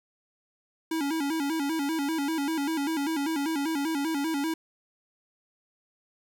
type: tone with vibrato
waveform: square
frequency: 301.4 Hz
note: D4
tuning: 45 cents sharp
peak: -27 dBFS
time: 0.91-4.54 s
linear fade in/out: 5 ms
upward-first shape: square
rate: 5.1 Hz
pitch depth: 120 cents each way
effects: 11-bit